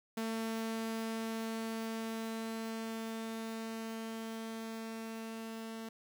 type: tone with level ramp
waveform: sawtooth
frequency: 224.4 Hz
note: A3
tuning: 34 cents sharp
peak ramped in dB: -31 to -38 dBFS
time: 0.17-5.89 s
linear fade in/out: 5 ms
effects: 10-bit